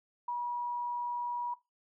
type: tone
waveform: sine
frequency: 965 Hz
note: B5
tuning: 40 cents flat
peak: -32 dBFS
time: 0.28-1.54 s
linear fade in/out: 5 ms
effects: noise-tail reverb RT60 0.2 s tail -17 dB re dry